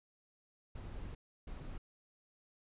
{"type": "noise bursts at uneven times", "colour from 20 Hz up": "brown", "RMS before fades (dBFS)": -45, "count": 2, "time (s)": [[0.75, 1.15], [1.47, 1.78]], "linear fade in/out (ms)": 5, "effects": ["resampled to 8000 Hz"]}